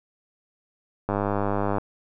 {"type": "click train", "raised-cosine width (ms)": 1, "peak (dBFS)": -11, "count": 71, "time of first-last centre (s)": [1.09, 1.783], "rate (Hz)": 101, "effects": []}